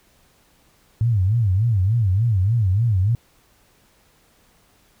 sine tone with vibrato, 104.5 Hz, G#2, 11 cents sharp, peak -15 dBFS, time 1.01-3.15 s, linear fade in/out 0 ms, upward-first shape sine, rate 3.4 Hz, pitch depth 240 cents each way, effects pink hiss -58 dBFS RMS until 5 s

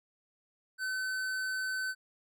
sine tone with tanh clipping, 1522 Hz, F#6, 48 cents sharp, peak -34 dBFS, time 0.78-1.95 s, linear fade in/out 50 ms, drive 16 dB, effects none

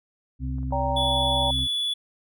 harmonic tone, 65 Hz, C2, 11 cents flat, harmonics 1 / 2 / 4, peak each -28 / -31 / -34 dBFS, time 0.39-1.68 s, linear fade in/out 50 ms
clicks, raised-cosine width 1 ms, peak -38 / -40 / -38 / -32 / -39 / -35 dBFS, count 6, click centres 0.584 / 0.631 / 0.708 / 0.987 / 1.177 / 1.591 s
sine chord, G minor, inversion second, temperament equal with one note detuned, 572.9 / 784 / 932.3 Hz, D5 / G5 / Bb5, -43 / 0 / 0 cents, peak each -28 dBFS, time 0.72-1.51 s, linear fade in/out 5 ms
triangle tone, 3429 Hz, A7, 45 cents flat, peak -22 dBFS, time 0.96-1.94 s, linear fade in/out 10 ms
effects none

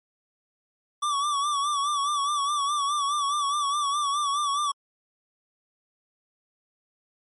square tone with vibrato, 1152 Hz, D6, 34 cents flat, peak -24 dBFS, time 1.02-4.72 s, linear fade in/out 10 ms, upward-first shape sine, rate 4.8 Hz, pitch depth 65 cents each way, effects MP3 48 kbps

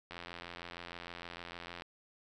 click train, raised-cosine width 0.3 ms, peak -28 dBFS, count 149, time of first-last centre 0.11-1.821 s, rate 86.5 Hz, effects none

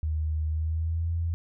sine tone with pitch glide, 77.78 to 83.85 Hz, D#2 to E2, 0 to +30 cents, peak -25 dBFS, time 0.03-1.34 s, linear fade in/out 0 ms, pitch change +130 cents, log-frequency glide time 0.48-1.11 s, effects none

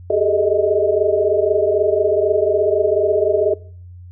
sine tone cluster, 391.8 / 418 / 434.3 / 612 / 636 Hz, G4 / G#4 / A4 / D#5 / D#5, -1 / +11 / -23 / -29 / +38 cents, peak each -20 dBFS, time 0.1-3.54 s, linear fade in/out 5 ms, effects noise-tail reverb RT60 0.5 s tail -20 dB re dry + added 89 Hz sine -35 dBFS peak until 4.11 s

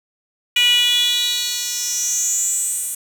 10% pulse tone with high-pass filter sweep, 486.3 Hz, B4, 27 cents flat, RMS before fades -19 dBFS, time 0.56-2.95 s, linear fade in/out 5 ms, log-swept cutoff 2700 to 9500 Hz, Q 6.7, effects 7-bit

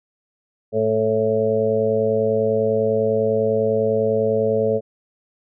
harmonic tone, 110 Hz, A2, in tune, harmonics 1 / 2 / 4 / 5 / 6, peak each -28 / -26 / -19 / -21 / -27 dBFS, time 0.72-4.81 s, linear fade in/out 50 ms, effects none

